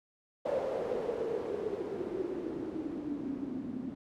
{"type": "noise with low-pass filter sweep", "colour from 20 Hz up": "blue", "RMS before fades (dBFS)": -36, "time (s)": [0.45, 3.95], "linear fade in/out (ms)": 10, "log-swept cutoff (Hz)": [550, 240], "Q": 7, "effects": []}